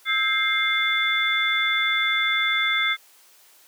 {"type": "tone cluster", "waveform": "sine", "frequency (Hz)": [1306, 1597, 2104, 3485], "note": ["E6", "G6", "C7", "A7"], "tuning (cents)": [-17, 32, 9, -17], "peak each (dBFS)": [-28, -28, -22, -25], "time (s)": [0.05, 2.97], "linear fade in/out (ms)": 50, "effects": ["white hiss -54 dBFS RMS until 3.67 s", "high-pass 400 Hz 12 dB/octave"]}